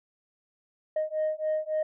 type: beating tone pair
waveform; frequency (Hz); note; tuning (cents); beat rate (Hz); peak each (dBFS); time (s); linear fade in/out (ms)
sine; 619 / 622.6; D#5 / D#5; -9 / +1; 3.6; -28; 0.96-1.83; 5
effects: tanh soft clip ceiling -22 dBFS